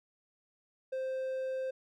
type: tone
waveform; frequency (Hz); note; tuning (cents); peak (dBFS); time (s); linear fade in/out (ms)
triangle; 523.3; C5; 0; -31; 0.92-1.71; 10
effects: none